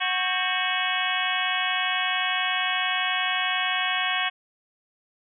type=harmonic tone with a mistuned harmonic; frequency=368.7 Hz; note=F#4; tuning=6 cents flat; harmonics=2 / 3 / 4 / 5 / 6 / 7 / 8 / 9; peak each=-31 / -31 / -31 / -31 / -31 / -31 / -31 / -31 dBFS; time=0-4.3 s; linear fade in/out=20 ms; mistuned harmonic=4; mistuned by=+120 cents; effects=none